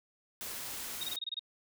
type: noise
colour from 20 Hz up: white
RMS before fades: -41 dBFS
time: 0.41-1.16 s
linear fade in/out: 0 ms
type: tone bursts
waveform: sine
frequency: 3729 Hz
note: A#7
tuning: in tune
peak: -34 dBFS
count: 8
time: 1.01-1.394 s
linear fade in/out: 5 ms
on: 27 ms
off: 24 ms
effects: none